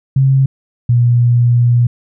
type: tone pair in turn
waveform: sine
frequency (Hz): 134.5 / 120.44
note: C3 / B2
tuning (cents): +48 / -43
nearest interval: major second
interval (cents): 191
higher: first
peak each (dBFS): -7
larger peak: neither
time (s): 0.16-0.46 / 0.89-1.87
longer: second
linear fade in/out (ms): 5
effects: none